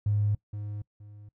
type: tone with echo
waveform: triangle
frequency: 103.83 Hz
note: G#2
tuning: in tune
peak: -19 dBFS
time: 0.06-0.35 s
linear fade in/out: 5 ms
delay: 470 ms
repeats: 2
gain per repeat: -12 dB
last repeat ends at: 1.29 s
effects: noise-tail reverb RT60 0.1 s tail -24 dB re dry + tanh soft clip ceiling -20 dBFS